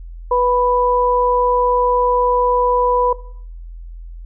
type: tone pair together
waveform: sine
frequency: 493 / 989.1 Hz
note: B4 / B5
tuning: -3 / +2 cents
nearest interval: octave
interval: 1205 cents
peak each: -15 dBFS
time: 0.31-3.13 s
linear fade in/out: 5 ms
effects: noise-tail reverb RT60 0.6 s tail -19 dB re dry + added 42 Hz sine -30 dBFS peak until 4.25 s